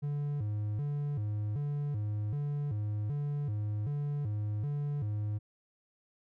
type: tone with vibrato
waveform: triangle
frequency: 123.47 Hz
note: B2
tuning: in tune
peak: -29 dBFS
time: 0.02-5.39 s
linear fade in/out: 20 ms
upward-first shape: square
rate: 1.3 Hz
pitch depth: 280 cents each way
effects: none